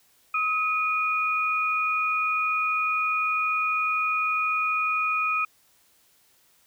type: tone pair together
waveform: sine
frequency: 1272 / 2457 Hz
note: D#6 / D#7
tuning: +38 / -22 cents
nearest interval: major seventh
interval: 1140 cents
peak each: -25 dBFS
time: 0.34-5.45 s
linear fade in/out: 5 ms
effects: white hiss -62 dBFS RMS until 6.66 s